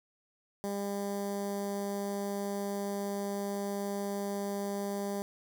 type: tone with notch filter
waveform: 15% pulse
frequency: 200.7 Hz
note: G3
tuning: 41 cents sharp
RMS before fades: -35 dBFS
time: 0.64-5.22 s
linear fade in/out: 0 ms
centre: 2600 Hz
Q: 0.54
effects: none